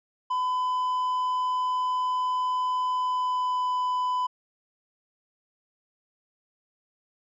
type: tone with pitch glide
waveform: triangle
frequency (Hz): 1007 to 1001.2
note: B5 to B5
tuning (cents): +33 to +23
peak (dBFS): -22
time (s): 0.3-4.27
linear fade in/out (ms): 10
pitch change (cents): -10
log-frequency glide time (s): 2.92-3.7
effects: resampled to 16000 Hz